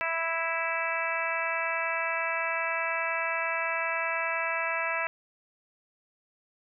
harmonic tone, 329.6 Hz, E4, in tune, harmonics 2 / 3 / 4 / 5 / 6 / 7 / 8, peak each -35 / -35 / -35 / -35 / -35 / -35 / -35 dBFS, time 0.01-5.07 s, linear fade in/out 0 ms, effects none

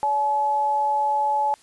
sine tone pair together, 571 / 855.5 Hz, D5 / A5, -49 / -49 cents, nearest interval perfect fifth, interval 700 cents, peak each -30 / -19 dBFS, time 0.03-1.54 s, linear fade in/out 0 ms, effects white hiss -54 dBFS RMS until 1.62 s + resampled to 24000 Hz

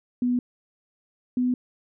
sine tone pair in turn, 246.3 / 249.6 Hz, B3 / B3, -5 / +19 cents, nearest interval unison, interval 24 cents, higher second, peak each -20 dBFS, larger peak neither, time 0.22-0.39 / 1.37-1.54 s, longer neither, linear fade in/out 2 ms, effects none

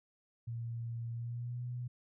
sine tone with pitch glide, 116.54 to 122.83 Hz, A#2 to B2, 0 to -9 cents, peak -37 dBFS, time 0.47-1.88 s, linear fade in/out 10 ms, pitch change +91 cents, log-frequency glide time 1.12-1.63 s, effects none

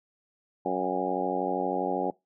harmonic tone with a mistuned harmonic, 92.5 Hz, F#2, in tune, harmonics 2 / 3 / 4 / 5 / 6 / 7 / 8 / 9, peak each -37 / -34 / -33 / -34 / -34 / -37 / -34 / -32 dBFS, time 0.65-2.11 s, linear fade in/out 10 ms, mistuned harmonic 9, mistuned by -33 cents, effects noise-tail reverb RT60 0.2 s tail -23 dB re dry

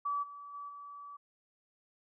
sine tone with level steps, 1149 Hz, D6, 38 cents flat, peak -31 / -45 / -41 / -45 dBFS, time 0.05-1.17 s, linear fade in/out 10 ms, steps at 0.22 / 0.53 / 0.68 s, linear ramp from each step 20 ms, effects none

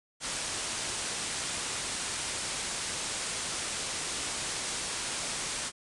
white low-pass noise, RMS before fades -35 dBFS, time 0.2-5.72 s, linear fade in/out 50 ms, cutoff 9800 Hz, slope 96 dB/octave, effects none

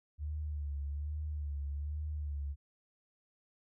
sine tone with vibrato, 73.42 Hz, D2, in tune, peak -35 dBFS, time 0.18-2.56 s, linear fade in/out 50 ms, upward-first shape sine, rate 1.2 Hz, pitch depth 62 cents each way, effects none

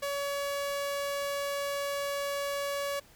sawtooth tone, 565 Hz, C#5, 33 cents sharp, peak -27 dBFS, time 0.02-3 s, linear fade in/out 10 ms, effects pink hiss -58 dBFS RMS until 3.15 s

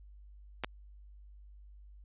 clicks, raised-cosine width 0.3 ms, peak -18 dBFS, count 2, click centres 0.637 / 0.645 s, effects added 50 Hz sine -51 dBFS peak until 2.04 s + resampled to 8000 Hz

